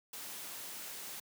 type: noise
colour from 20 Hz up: white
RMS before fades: -45 dBFS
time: 0.13-1.2 s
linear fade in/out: 5 ms
effects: high-pass 150 Hz 12 dB/octave